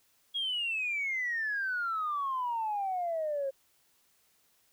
sine exponential sweep, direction down, 3322 to 533 Hz, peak -29 dBFS, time 0.34-3.51 s, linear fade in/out 20 ms, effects tanh soft clip ceiling -25 dBFS + white hiss -69 dBFS RMS until 4.72 s

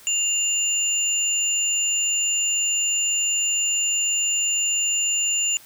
sine tone pair together, 2794 / 7040 Hz, F7 / A8, 0 / 0 cents, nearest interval octave + major third, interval 1600 cents, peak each -24 / -21 dBFS, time 0.07-5.57 s, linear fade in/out 0 ms, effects white hiss -48 dBFS RMS until 5.65 s

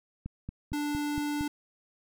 click train, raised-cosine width 5 ms, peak -24 dBFS, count 6, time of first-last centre 0.26-1.409 s, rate 4.35 Hz
square tone, 293.7 Hz, D4, in tune, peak -30 dBFS, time 0.73-1.48 s, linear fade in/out 5 ms
effects none

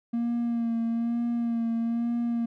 triangle tone with vibrato, 233.1 Hz, A#3, in tune, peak -22 dBFS, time 0.13-2.46 s, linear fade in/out 10 ms, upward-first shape sine, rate 1.1 Hz, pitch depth 27 cents each way, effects tanh soft clip ceiling -18 dBFS

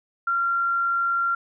sine tone, 1378 Hz, F6, 24 cents flat, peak -20 dBFS, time 0.27-1.35 s, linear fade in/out 5 ms, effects none

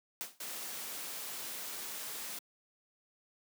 white noise with exponential decay, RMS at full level -36 dBFS, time 0.21-0.4 s, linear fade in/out 0 ms, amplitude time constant 41 ms
white noise, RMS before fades -42 dBFS, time 0.4-2.39 s, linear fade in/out 5 ms
effects high-pass 200 Hz 12 dB/octave

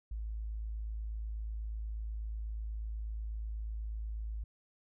sine tone, 54.1 Hz, A1, 29 cents flat, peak -36 dBFS, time 0.11-4.44 s, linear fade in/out 5 ms, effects none

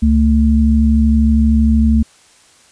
sine tone pair together, 69.99 / 222.8 Hz, C#2 / A3, +17 / +22 cents, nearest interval octave + minor sixth, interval 2005 cents, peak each -11 dBFS, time 0.02-2.03 s, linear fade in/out 10 ms, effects white hiss -48 dBFS RMS until 2.71 s + resampled to 22050 Hz

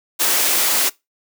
white high-pass noise, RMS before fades -17 dBFS, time 0.19-0.9 s, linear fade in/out 20 ms, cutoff 260 Hz, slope 24 dB/octave, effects noise-tail reverb RT60 0.2 s tail -22 dB re dry

